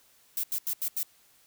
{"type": "noise bursts", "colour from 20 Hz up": "violet", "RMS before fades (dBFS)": -30, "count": 5, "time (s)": [0.37, 1.031], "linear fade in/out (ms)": 2, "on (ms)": 65, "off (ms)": 84, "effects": ["white hiss -62 dBFS RMS until 1.46 s"]}